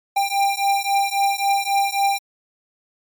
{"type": "beating tone pair", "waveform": "square", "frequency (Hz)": [792, 795.7], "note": ["G5", "G5"], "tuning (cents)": [18, 26], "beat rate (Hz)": 3.7, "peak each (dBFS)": -21, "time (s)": [0.16, 2.19], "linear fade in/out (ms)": 10, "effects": ["MP3 96 kbps"]}